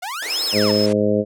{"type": "exponential two-way sweep", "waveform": "sawtooth", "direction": "up then down", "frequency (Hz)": [682, 4687, 817], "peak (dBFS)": -22, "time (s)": [0.02, 0.72], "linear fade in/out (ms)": 10, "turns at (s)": 0.45}
{"type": "band-pass noise", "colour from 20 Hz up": "pink", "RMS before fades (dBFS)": -34, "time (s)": [0.22, 0.93], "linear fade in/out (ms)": 5, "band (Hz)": [310, 9900], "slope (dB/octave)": 48}
{"type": "tone", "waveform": "triangle", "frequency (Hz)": 5170, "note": "E8", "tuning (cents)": -34, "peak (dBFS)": -20, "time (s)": [0.3, 0.86], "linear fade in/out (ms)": 2}
{"type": "harmonic tone", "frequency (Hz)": 104.4, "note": "G#2", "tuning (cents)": 10, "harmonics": [1, 2, 3, 4, 5, 6], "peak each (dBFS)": [-27, -20, -24, -21, -20, -25], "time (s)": [0.52, 1.25], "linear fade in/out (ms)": 50}
{"effects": []}